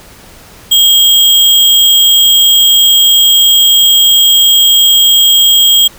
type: tone with sample-and-hold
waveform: sine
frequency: 3241 Hz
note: G#7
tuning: 43 cents flat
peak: -3 dBFS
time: 0.71-5.88 s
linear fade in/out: 10 ms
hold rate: 11025 Hz
effects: pink hiss -36 dBFS RMS until 5.98 s